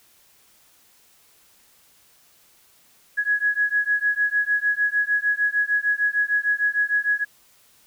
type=beating tone pair; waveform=sine; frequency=1670 / 1676.6 Hz; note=G#6 / G#6; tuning=+9 / +16 cents; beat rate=6.6 Hz; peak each=-22 dBFS; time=3.17-7.25 s; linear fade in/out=20 ms; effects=white hiss -57 dBFS RMS until 7.86 s